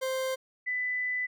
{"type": "tone pair in turn", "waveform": ["40% pulse", "sine"], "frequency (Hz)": [523.3, 1996.4], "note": ["C5", "B6"], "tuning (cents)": [0, 18], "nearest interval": "octave + major seventh", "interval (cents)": 2318, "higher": "second", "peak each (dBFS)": [-28, -28], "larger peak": "neither", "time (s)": [[0.01, 0.36], [0.66, 1.27]], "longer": "second", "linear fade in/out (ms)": 20, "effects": []}